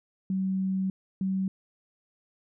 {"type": "tone pair in turn", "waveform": "sine", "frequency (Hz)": [190, 190.66], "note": ["F#3", "G3"], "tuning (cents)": [46, -48], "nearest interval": "unison", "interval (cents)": 6, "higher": "second", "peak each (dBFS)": [-25, -25], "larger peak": "neither", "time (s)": [[0.3, 0.9], [1.21, 1.48]], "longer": "first", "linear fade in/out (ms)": 2, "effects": []}